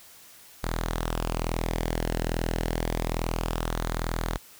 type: tone with flanger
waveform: sawtooth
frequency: 41.17 Hz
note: E1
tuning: 1 cent flat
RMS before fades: -29 dBFS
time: 0.63-4.38 s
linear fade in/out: 10 ms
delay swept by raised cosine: 0.36 to 0.86 ms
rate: 0.29 Hz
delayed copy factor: -0.5
effects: white hiss -51 dBFS RMS until 4.59 s